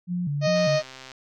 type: tone with vibrato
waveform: sine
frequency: 160 Hz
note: D#3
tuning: 49 cents sharp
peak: -24 dBFS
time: 0.07-0.8 s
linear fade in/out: 50 ms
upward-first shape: square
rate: 2.5 Hz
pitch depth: 180 cents each way
type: harmonic tone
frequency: 620 Hz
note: D#5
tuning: 6 cents flat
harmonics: 1 / 2 / 3 / 4 / 5 / 6 / 7 / 8 / 9 / 10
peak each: -20 / -35 / -34 / -35 / -41 / -42 / -34 / -40 / -40 / -42 dBFS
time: 0.41-0.83 s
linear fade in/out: 50 ms
type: click train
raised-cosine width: 0.2 ms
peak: -24 dBFS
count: 74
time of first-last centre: 0.56-1.117 s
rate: 131 Hz
effects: none